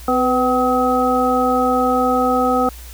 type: harmonic tone with a mistuned harmonic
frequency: 254.7 Hz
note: C4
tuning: 46 cents flat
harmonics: 1 / 2 / 3 / 5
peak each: -19 / -19 / -19 / -19 dBFS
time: 0.08-2.69 s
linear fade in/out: 2 ms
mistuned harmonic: 2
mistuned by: -39 cents
effects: added 60 Hz sine -34 dBFS peak until 2.93 s + white hiss -41 dBFS RMS until 2.93 s